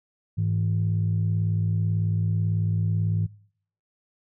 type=tone pair together; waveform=sine; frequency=103.53 / 161.7 Hz; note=G#2 / E3; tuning=-5 / -33 cents; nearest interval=minor sixth; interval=772 cents; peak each=-22 / -26 dBFS; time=0.37-3.27 s; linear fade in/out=20 ms; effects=noise-tail reverb RT60 0.6 s tail -23 dB re dry + tanh soft clip ceiling -15 dBFS